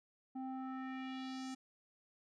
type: tone with low-pass filter sweep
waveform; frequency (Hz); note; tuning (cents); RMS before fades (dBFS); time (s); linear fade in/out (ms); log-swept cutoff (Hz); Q
square; 261.6; C4; 0; -44; 0.35-1.55; 10; 640 to 7400; 2.1
effects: none